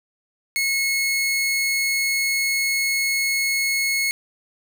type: tone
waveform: sawtooth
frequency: 2180 Hz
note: C#7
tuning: 29 cents flat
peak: -16 dBFS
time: 0.56-4.11 s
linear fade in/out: 0 ms
effects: none